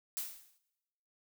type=noise with exponential decay; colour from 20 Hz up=blue; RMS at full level=-35 dBFS; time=0.17-0.58 s; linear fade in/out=0 ms; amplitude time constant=88 ms; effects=noise-tail reverb RT60 1.0 s tail -21 dB re dry